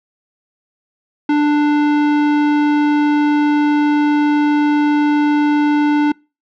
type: tone with tanh clipping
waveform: sine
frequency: 295.4 Hz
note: D4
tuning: 10 cents sharp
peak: -13 dBFS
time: 1.29-6.12 s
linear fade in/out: 5 ms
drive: 17 dB
effects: noise-tail reverb RT60 0.3 s tail -26 dB re dry